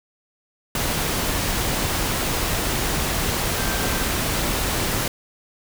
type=tone in noise; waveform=sine; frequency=1568 Hz; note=G6; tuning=in tune; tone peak=-32 dBFS; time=3.58-4.02 s; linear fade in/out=2 ms; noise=pink; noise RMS=-23 dBFS; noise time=0.75-5.08 s; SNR=-12 dB; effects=none